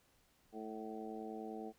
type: harmonic tone with a mistuned harmonic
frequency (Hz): 110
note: A2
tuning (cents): 0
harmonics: 2 / 3 / 4 / 5 / 6 / 7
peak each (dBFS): -48 / -49 / -48 / -57 / -55 / -50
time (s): 0.52-1.73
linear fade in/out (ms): 50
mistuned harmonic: 7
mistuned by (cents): -20
effects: pink hiss -72 dBFS RMS until 1.78 s